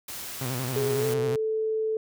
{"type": "noise", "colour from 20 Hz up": "white", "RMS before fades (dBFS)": -37, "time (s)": [0.08, 1.14], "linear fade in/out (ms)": 5}
{"type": "tone with vibrato", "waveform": "sawtooth", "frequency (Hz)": 127, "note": "B2", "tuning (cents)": 49, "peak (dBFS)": -25, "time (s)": [0.41, 1.36], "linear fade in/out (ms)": 5, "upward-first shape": "square", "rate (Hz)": 11, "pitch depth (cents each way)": 72}
{"type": "tone with pitch glide", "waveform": "sine", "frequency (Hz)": [415.3, 438.5], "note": ["G#4", "A4"], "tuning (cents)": [0, -6], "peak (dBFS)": -24, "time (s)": [0.76, 1.97], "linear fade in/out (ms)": 2, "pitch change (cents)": 94, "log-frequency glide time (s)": [0.98, 1.05]}
{"effects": []}